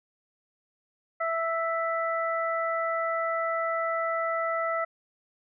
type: harmonic tone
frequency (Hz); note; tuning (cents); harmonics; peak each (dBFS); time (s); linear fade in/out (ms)
660; E5; +2; 1 / 2 / 3; -29 / -29 / -34; 1.2-4.85; 10
effects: none